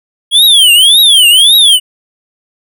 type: tone with vibrato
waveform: square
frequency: 3266 Hz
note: G#7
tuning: 30 cents flat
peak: -3 dBFS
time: 0.31-1.8 s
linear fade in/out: 50 ms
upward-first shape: triangle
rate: 1.8 Hz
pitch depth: 300 cents each way
effects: none